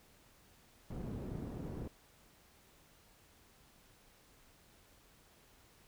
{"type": "low-pass noise", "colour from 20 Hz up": "white", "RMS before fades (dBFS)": -43, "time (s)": [0.9, 1.88], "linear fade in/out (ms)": 5, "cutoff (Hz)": 260, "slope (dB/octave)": 12, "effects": ["pink hiss -65 dBFS RMS until 5.87 s"]}